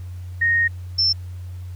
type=tone pair in turn; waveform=sine; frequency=1859 / 5347 Hz; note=A#6 / E8; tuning=-5 / +24 cents; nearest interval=octave + tritone; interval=1829 cents; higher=second; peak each=-15 dBFS; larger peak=neither; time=0.41-0.68 / 0.98-1.13 s; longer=first; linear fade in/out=10 ms; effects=added 90 Hz sine -30 dBFS peak until 1.75 s + pink hiss -54 dBFS RMS until 1.75 s